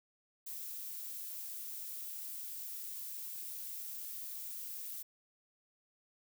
violet noise, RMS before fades -44 dBFS, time 0.46-5.03 s, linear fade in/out 10 ms, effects none

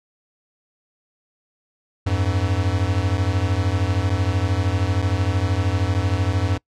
square beating tone pair, 88.3 / 101.3 Hz, F2 / G#2, +20 / -43 cents, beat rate 13 Hz, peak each -22 dBFS, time 2.06-6.58 s, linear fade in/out 10 ms, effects noise-tail reverb RT60 0.1 s tail -25 dB re dry + low-pass 6000 Hz 12 dB/octave

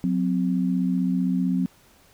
sine tone pair together, 182.65 / 258.3 Hz, F#3 / C4, -22 / -22 cents, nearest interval tritone, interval 600 cents, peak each -22 / -24 dBFS, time 0.04-1.66 s, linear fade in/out 0 ms, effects pink hiss -56 dBFS RMS until 2.13 s

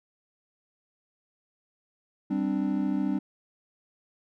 triangle chord, G suspended fourth, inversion none, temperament equal with one note detuned, 196 / 261.6 / 295.4 Hz, G3 / C4 / D4, 0 / 0 / +10 cents, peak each -27 / -28 / -27 dBFS, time 2.3-3.19 s, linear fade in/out 10 ms, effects none

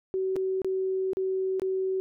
sine tone with dropouts, 378.7 Hz, F#4, 40 cents sharp, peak -25 dBFS, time 0.14-2 s, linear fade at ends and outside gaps 0 ms, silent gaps 0.358-0.364 / 0.618-0.646 / 1.133-1.17 / 1.597-1.619 s, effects none

